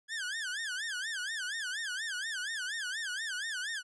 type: tone with vibrato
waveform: sawtooth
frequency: 1635 Hz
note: G#6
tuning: 28 cents flat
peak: -31 dBFS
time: 0.08-3.83 s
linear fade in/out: 50 ms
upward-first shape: sine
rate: 4.2 Hz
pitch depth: 210 cents each way
effects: resampled to 22050 Hz